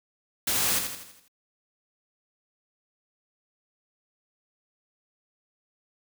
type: noise with echo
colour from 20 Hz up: white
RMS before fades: -26 dBFS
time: 0.47-0.79 s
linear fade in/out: 5 ms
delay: 82 ms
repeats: 6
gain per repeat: -6 dB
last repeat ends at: 1.282 s
effects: none